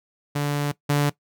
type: tone pair in turn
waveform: sawtooth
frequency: 145 / 145 Hz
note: D3 / D3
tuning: -22 / -22 cents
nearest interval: unison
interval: 0 cents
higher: neither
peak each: -18 / -14 dBFS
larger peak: second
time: 0.35-0.72 / 0.89-1.1 s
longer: first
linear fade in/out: 10 ms
effects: noise-tail reverb RT60 0.1 s tail -18 dB re dry